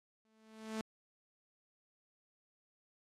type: tone with exponential growth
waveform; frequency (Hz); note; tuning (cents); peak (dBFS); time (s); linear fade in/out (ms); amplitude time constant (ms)
sawtooth; 219.6; A3; -3; -32; 0.25-0.81; 0; 120
effects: low-pass 9000 Hz 12 dB/octave + AAC 64 kbps